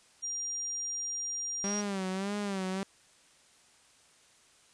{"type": "tone", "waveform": "sine", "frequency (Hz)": 5700, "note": "F8", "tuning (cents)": 34, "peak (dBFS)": -33, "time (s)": [0.22, 1.82], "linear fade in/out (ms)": 20}
{"type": "tone with vibrato", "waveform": "sawtooth", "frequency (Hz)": 196.3, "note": "G3", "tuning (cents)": 3, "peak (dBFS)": -28, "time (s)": [1.64, 2.83], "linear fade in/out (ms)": 0, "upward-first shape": "sine", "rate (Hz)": 1.7, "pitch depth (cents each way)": 89}
{"effects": ["white hiss -62 dBFS RMS until 4.73 s", "resampled to 22050 Hz"]}